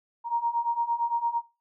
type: beating tone pair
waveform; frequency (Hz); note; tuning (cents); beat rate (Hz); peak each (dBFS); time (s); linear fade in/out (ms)
sine; 932.3 / 941.1; A#5 / A#5; 0 / +16; 8.8; -29 / -26; 0.24-1.42; 50
effects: noise-tail reverb RT60 0.3 s tail -19 dB re dry